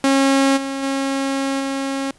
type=tone with level steps; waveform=sawtooth; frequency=272.2 Hz; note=C#4; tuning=31 cents flat; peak=-9 / -19 / -15 / -17 dBFS; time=0.04-2.11 s; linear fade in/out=2 ms; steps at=0.56 / 0.82 / 1.59 s; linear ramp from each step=20 ms; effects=pink hiss -52 dBFS RMS until 2.18 s + resampled to 24000 Hz